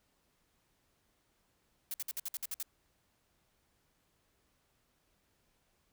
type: noise bursts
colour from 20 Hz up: blue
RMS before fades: -38 dBFS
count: 9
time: 1.91-2.628 s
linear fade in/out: 2 ms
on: 30 ms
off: 56 ms
effects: pink hiss -75 dBFS RMS until 5.92 s